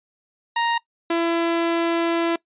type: tone pair in turn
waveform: sawtooth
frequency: 934 / 335.8 Hz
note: A#5 / E4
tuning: +3 / +32 cents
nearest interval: octave + tritone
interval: 1771 cents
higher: first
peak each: -15 dBFS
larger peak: neither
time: 0.56-0.78 / 1.1-2.36 s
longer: second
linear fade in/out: 5 ms
effects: noise-tail reverb RT60 0.1 s tail -22 dB re dry + resampled to 8000 Hz